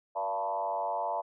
sine tone with frequency modulation, 784 Hz, G5, in tune, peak -29 dBFS, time 0.15-1.22 s, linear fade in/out 20 ms, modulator 98.3 Hz, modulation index 2.2, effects none

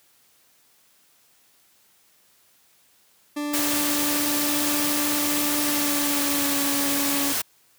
40% pulse tone with pitch glide, 293.7 to 282.9 Hz, D4 to C#4, 0 to +35 cents, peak -25 dBFS, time 3.36-7.33 s, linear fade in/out 10 ms, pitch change -65 cents, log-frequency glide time 5.63-6.58 s
white noise, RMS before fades -25 dBFS, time 3.53-7.42 s, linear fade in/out 10 ms
effects white hiss -60 dBFS RMS until 7.78 s + high-pass 80 Hz 12 dB/octave

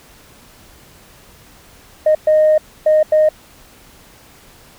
sine tone bursts at uneven times, 618 Hz, D#5, 12 cents flat, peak -7 dBFS, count 4, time 2.06-2.15 / 2.27-2.58 / 2.86-3.03 / 3.12-3.29 s, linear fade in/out 5 ms, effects tanh soft clip ceiling -5 dBFS + pink hiss -45 dBFS RMS until 4.78 s

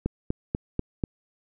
click train, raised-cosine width 3 ms, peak -12 dBFS, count 5, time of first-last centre 0.06-1.038 s, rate 4.09 Hz, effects none

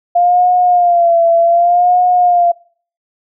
sine tone with vibrato, 697 Hz, F5, 4 cents flat, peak -7 dBFS, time 0.15-2.52 s, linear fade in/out 10 ms, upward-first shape sine, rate 0.66 Hz, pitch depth 62 cents each way, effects noise-tail reverb RT60 0.5 s tail -24 dB re dry

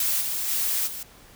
blue noise with level steps, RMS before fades -24 / -28 / -25 / -35 dBFS, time 0-1.03 s, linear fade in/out 2 ms, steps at 0.2 / 0.47 / 0.86 s, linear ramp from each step 20 ms, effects pink hiss -51 dBFS RMS until 1.35 s

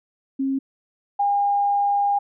sine tone pair in turn, 269.9 / 808.8 Hz, C#4 / G#5, -46 / -46 cents, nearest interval octave + perfect fifth, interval 1900 cents, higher second, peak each -20 / -17 dBFS, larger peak second, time 0.39-0.59 / 1.19-2.19 s, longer second, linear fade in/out 10 ms, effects none

